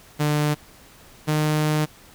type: tone pair in turn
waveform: sawtooth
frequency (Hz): 149.3 / 152.79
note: D3 / D#3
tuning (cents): +29 / -31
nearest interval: unison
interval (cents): 40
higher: second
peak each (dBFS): -15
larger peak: neither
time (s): 0.19-0.55 / 1.27-1.86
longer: second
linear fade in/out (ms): 20
effects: pink hiss -49 dBFS RMS until 2.14 s